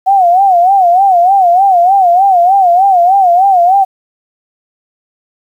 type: tone with vibrato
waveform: sine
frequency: 740 Hz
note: F#5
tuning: in tune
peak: -4 dBFS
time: 0.06-3.85 s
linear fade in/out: 20 ms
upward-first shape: sine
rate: 3.3 Hz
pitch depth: 130 cents each way
effects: 7-bit